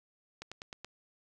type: slowing click train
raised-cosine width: 0.2 ms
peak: -25 dBFS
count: 5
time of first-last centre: 0.42-0.846 s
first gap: 96 ms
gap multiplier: 1.07
effects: none